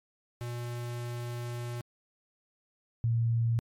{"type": "tone pair in turn", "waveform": ["square", "sine"], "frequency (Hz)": [120.2, 115.76], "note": ["B2", "A#2"], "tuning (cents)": [-46, -12], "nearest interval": "minor second", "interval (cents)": 66, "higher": "first", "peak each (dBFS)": [-35, -24], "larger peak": "second", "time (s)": [[0.41, 1.81], [3.04, 3.59]], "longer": "first", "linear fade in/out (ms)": 0, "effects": ["MP3 64 kbps"]}